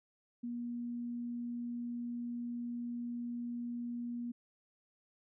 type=tone; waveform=sine; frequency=239.2 Hz; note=A#3; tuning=45 cents sharp; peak=-37 dBFS; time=0.43-4.32 s; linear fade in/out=10 ms; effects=none